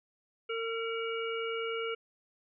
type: harmonic tone with a mistuned harmonic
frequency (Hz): 455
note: A#4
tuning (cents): -42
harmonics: 1 / 3 / 5 / 6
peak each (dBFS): -34 / -39 / -41 / -42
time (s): 0.49-1.95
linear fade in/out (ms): 10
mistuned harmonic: 6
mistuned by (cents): +84
effects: none